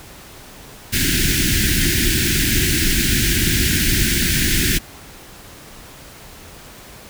pink band-stop noise, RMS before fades -17 dBFS, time 0.92-4.79 s, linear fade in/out 20 ms, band 380 to 1500 Hz, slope 96 dB/octave, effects pink hiss -40 dBFS RMS until 7.09 s

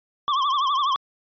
square tone with vibrato, 1108.7 Hz, C#6, in tune, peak -20 dBFS, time 0.28-0.96 s, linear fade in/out 0 ms, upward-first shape triangle, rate 12 Hz, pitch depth 140 cents each way, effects resampled to 11025 Hz

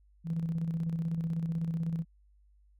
sine tone with tremolo, 164.81 Hz, E3, in tune, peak -27 dBFS, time 0.24-2.05 s, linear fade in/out 50 ms, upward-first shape square, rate 16 Hz, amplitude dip 45%, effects tanh soft clip ceiling -24 dBFS + added 50 Hz sine -60 dBFS peak until 2.79 s

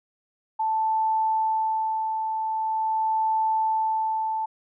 sine tone with tremolo, 880 Hz, A5, in tune, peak -20 dBFS, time 0.59-4.46 s, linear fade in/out 10 ms, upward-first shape sine, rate 0.44 Hz, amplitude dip 40%, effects none

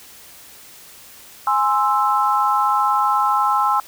sine chord, Ab augmented, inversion none, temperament equal, 830.6 / 1046.5 / 1318.5 Hz, Ab5 / C6 / E6, 0 / 0 / 0 cents, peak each -19 dBFS, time 1.47-3.8 s, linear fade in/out 2 ms, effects white hiss -43 dBFS RMS until 3.87 s

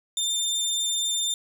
25% pulse tone, 3596 Hz, A7, 37 cents sharp, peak -20 dBFS, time 0.17-1.34 s, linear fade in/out 2 ms, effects none

